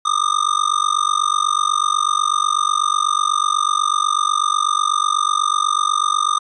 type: tone with amplitude modulation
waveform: square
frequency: 1216 Hz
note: D#6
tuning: 40 cents flat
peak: -12 dBFS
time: 0.05-6.39 s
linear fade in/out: 10 ms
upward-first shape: sine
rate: 48.1 Hz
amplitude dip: 100%
effects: resampled to 22050 Hz